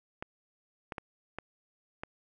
clicks, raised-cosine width 0.5 ms, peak -22 dBFS, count 5, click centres 0.225 / 0.922 / 0.982 / 1.386 / 2.035 s, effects none

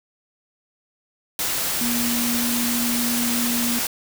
sine tone in noise, 238.6 Hz, A#3, 41 cents sharp, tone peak -23 dBFS, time 1.81-3.79 s, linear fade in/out 2 ms, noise white, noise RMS -24 dBFS, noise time 1.39-3.87 s, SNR -2 dB, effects none

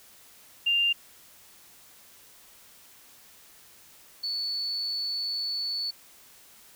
sine tone pair in turn, 2794 / 4449 Hz, F7 / C#8, 0 / +5 cents, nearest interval minor sixth, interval 805 cents, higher second, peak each -21 / -28 dBFS, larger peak first, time 0.66-0.93 / 4.23-5.91 s, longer second, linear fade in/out 10 ms, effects white hiss -54 dBFS RMS until 6.75 s

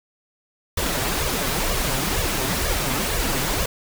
pink noise with flanger, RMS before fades -23 dBFS, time 0.77-3.66 s, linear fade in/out 5 ms, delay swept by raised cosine 1.7 to 7.7 ms, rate 2.1 Hz, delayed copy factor +0.85, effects none

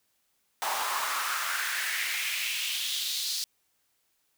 pink noise with high-pass filter sweep, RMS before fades -31 dBFS, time 0.62-3.44 s, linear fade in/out 0 ms, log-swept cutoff 850 to 4600 Hz, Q 3.1, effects white hiss -73 dBFS RMS until 4.37 s

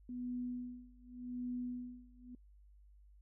sine tone with tremolo, 246.9 Hz, B3, in tune, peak -37 dBFS, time 0.09-2.35 s, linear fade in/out 2 ms, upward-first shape sine, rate 0.86 Hz, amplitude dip 95%, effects noise-tail reverb RT60 0.1 s tail -24 dB re dry + added 50 Hz sine -59 dBFS peak until 3.21 s

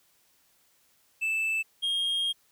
triangle tone pair in turn, 2637 / 3239 Hz, E7 / G#7, 0 / -44 cents, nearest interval major third, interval 356 cents, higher second, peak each -24 dBFS, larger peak neither, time 1.21-1.63 / 1.82-2.33 s, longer second, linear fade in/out 20 ms, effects white hiss -66 dBFS RMS until 2.51 s

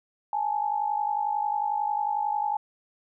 sine tone pair together, 828.9 / 880 Hz, G#5 / A5, -4 / 0 cents, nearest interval minor second, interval 104 cents, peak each -26 / -29 dBFS, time 0.33-2.57 s, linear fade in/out 2 ms, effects none

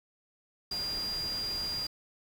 sine tone in noise, 4800 Hz, D8, 37 cents sharp, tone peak -32 dBFS, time 0.71-1.87 s, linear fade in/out 5 ms, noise pink, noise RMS -43 dBFS, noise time 0.71-1.87 s, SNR +8 dB, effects none

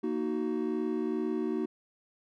triangle chord, D# minor, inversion second, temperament just, 233.3 / 311.1 / 373.4 Hz, A#3 / D#4 / F#4, +2 / 0 / +16 cents, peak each -32 / -31 / -31 dBFS, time 0.03-1.66 s, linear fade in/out 10 ms, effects none

